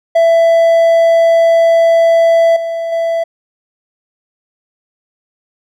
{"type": "tone with level steps", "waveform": "triangle", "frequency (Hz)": 665, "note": "E5", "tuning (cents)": 15, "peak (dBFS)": [-4, -14, -10], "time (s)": [0.15, 3.24], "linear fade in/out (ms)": 10, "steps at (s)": [2.56, 2.92], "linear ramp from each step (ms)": 5, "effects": []}